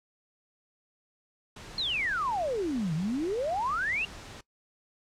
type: noise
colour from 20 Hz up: pink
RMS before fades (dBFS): -45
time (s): 1.56-4.41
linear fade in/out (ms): 5
type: exponential two-way sweep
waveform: sine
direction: down then up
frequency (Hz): 4320 to 150 to 2838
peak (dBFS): -27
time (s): 1.78-4.05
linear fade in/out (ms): 2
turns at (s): 2.94
effects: noise-tail reverb RT60 0.1 s tail -20 dB re dry + low-pass 7000 Hz 12 dB/octave